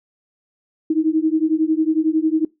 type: beating tone pair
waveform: sine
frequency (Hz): 311.1 / 322.1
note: D#4 / E4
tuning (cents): 0 / -40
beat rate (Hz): 11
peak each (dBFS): -18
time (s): 0.9-2.45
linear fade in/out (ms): 5
effects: noise-tail reverb RT60 0.2 s tail -22 dB re dry